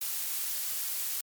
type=noise; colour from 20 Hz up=blue; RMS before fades=-33 dBFS; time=0.01-1.21 s; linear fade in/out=5 ms; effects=MP3 96 kbps